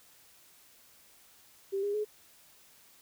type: tone with pitch steps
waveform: sine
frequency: 392 / 407.2 / 423.1 Hz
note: G4 / G#4 / G#4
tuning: 0 / -34 / +32 cents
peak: -29 dBFS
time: 1.72-2.05 s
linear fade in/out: 20 ms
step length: 110 ms
effects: white hiss -60 dBFS RMS until 3.01 s